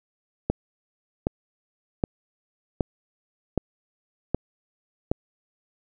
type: click train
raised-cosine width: 2 ms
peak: -8 dBFS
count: 7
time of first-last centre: 0.5-5.115 s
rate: 1.3 Hz
effects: none